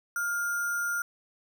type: tone with sample-and-hold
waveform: sine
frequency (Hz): 1411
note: F6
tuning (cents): +17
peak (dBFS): -27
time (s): 0.16-1.02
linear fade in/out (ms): 2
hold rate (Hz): 7350
effects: none